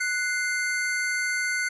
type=tone pair together; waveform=square; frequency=1480 / 2093 Hz; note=F#6 / C7; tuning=0 / 0 cents; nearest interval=tritone; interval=600 cents; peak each=-28 dBFS; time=0-1.69 s; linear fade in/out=10 ms; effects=resampled to 24000 Hz